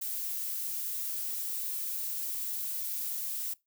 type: noise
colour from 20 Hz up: violet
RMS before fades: -35 dBFS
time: 0.01-3.54 s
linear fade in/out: 10 ms
effects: noise-tail reverb RT60 0.2 s tail -22 dB re dry